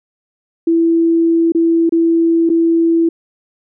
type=tone with dropouts; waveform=sine; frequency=332 Hz; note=E4; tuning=12 cents sharp; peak=-9 dBFS; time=0.67-3.09 s; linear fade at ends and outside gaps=5 ms; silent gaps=1.521-1.548 / 1.894-1.922 / 2.493-2.499 s; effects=none